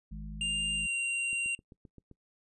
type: harmonic tone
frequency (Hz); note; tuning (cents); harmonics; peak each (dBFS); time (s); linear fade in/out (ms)
52.5; G#1; +19; 1 / 3 / 4; -40 / -45 / -46; 0.11-0.87; 10
type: tone with pitch glide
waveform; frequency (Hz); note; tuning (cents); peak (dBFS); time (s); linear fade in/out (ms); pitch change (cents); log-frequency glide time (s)
square; 2796 to 2764; F7 to F7; +1 to -19; -30; 0.41-1.55; 2; -20; 0.73-0.91
type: click train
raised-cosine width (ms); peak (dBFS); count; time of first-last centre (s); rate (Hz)
3; -38; 7; 1.33-2.113; 7.66
effects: noise-tail reverb RT60 0.1 s tail -22 dB re dry + resampled to 24000 Hz